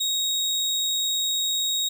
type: tone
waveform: 30% pulse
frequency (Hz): 3771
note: A#7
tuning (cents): +19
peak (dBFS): -20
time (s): 0-1.89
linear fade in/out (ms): 10
effects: none